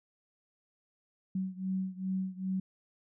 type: beating tone pair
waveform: sine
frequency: 187.6 / 190.1 Hz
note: F#3 / F#3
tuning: +24 / +47 cents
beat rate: 2.5 Hz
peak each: -34 / -36 dBFS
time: 1.35-2.6 s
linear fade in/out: 5 ms
effects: none